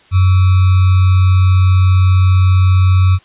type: tone with sample-and-hold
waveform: sine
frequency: 92.5 Hz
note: F#2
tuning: in tune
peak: -6 dBFS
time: 0.11-3.19 s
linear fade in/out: 50 ms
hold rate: 1225 Hz
effects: white hiss -47 dBFS RMS until 3.24 s + resampled to 8000 Hz